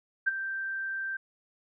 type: tone with ADSR envelope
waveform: sine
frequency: 1568 Hz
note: G6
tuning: in tune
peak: -20 dBFS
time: 0.26-1.17 s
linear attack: 19 ms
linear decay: 21 ms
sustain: -11 dB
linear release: 7 ms
effects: none